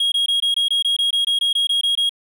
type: tone bursts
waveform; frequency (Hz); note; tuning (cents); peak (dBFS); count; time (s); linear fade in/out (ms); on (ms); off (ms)
triangle; 3281; G#7; -22; -14; 15; 0-2.094; 5; 120; 21
effects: none